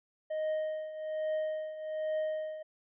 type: tone with tremolo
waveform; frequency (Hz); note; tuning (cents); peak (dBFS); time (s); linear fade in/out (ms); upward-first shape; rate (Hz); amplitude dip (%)
triangle; 622.3; D#5; 0; -27; 0.3-2.63; 10; triangle; 1.2; 75
effects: resampled to 8000 Hz